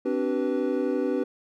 triangle tone cluster, 261.3 / 293.1 / 382.4 / 491.5 Hz, C4 / D4 / G4 / B4, -2 / -3 / -43 / -8 cents, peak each -27 dBFS, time 0.05-1.24 s, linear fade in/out 10 ms, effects none

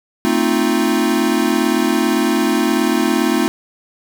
square chord, F dominant seventh, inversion first, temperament equal with one note detuned, 224.2 / 261.6 / 311.1 / 349.2 Hz, A3 / C4 / Eb4 / F4, +33 / 0 / 0 / 0 cents, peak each -20 dBFS, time 0.25-3.48 s, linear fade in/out 0 ms, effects none

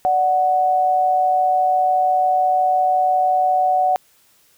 sine tone pair together, 587.3 / 741.5 Hz, D5 / F#5, 0 / +4 cents, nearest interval major third, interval 404 cents, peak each -23 / -14 dBFS, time 0.05-3.96 s, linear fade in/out 0 ms, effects white hiss -56 dBFS RMS until 4.57 s

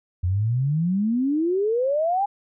sine exponential sweep, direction up, 85.9 to 827 Hz, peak -19 dBFS, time 0.23-2.26 s, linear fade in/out 10 ms, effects none

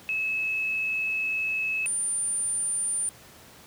sine tone pair in turn, 2589 / 9206 Hz, E7 / D9, -32 / -36 cents, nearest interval octave + minor seventh, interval 2196 cents, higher second, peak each -25 / -25 dBFS, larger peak neither, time 0.09-1.86 / 1.86-3.09 s, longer first, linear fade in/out 0 ms, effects pink hiss -50 dBFS RMS until 3.66 s + high-pass 80 Hz 12 dB/octave

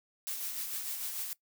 blue noise with tremolo, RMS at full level -36 dBFS, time 0.27-1.33 s, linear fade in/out 0 ms, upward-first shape sine, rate 6.7 Hz, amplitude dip 40%, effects noise-tail reverb RT60 0.1 s tail -20 dB re dry

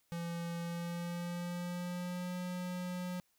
square tone with pitch glide, 170 to 180.11 Hz, F3 to F#3, -46 to -46 cents, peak -38 dBFS, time 0.12-3.2 s, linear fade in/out 0 ms, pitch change +100 cents, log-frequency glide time 0.6-2.36 s, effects white hiss -75 dBFS RMS until 3.38 s

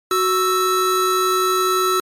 square tone pair together, 370.7 / 1318.5 Hz, F#4 / E6, +3 / 0 cents, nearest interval octave + minor seventh, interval 2197 cents, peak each -20 / -18 dBFS, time 0.11-2 s, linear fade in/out 2 ms, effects MP3 64 kbps

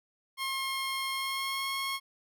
15% pulse tone with pitch glide, 1072 to 1086.3 Hz, C6 to C#6, +42 to -35 cents, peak -25 dBFS, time 0.37-2 s, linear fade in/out 50 ms, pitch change +23 cents, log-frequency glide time 1.11-1.69 s, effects none

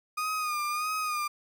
35% pulse tone with vibrato, 1228 Hz, D#6, 23 cents flat, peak -27 dBFS, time 0.17-1.28 s, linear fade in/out 10 ms, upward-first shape sine, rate 1.6 Hz, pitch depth 50 cents each way, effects none

